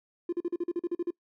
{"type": "tone bursts", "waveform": "triangle", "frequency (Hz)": 346.5, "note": "F4", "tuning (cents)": -14, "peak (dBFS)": -23, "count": 11, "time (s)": [0.29, 1.106], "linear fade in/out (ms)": 5, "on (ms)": 36, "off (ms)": 42, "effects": ["noise-tail reverb RT60 0.1 s tail -26 dB re dry", "tanh soft clip ceiling -24 dBFS"]}